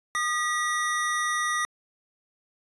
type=tone pair together; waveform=square; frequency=1225 / 1933.7 Hz; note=D#6 / B6; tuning=-27 / -37 cents; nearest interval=minor sixth; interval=790 cents; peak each=-28 dBFS; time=0.15-1.65 s; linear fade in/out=0 ms; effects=resampled to 24000 Hz